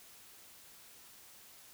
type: silence
effects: white hiss -57 dBFS RMS until 1.73 s